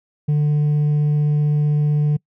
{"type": "tone with hard clipping", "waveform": "triangle", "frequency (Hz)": 148.7, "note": "D3", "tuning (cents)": 22, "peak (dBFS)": -13, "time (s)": [0.28, 2.17], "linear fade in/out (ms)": 10, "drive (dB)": 1, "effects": ["noise-tail reverb RT60 0.1 s tail -25 dB re dry"]}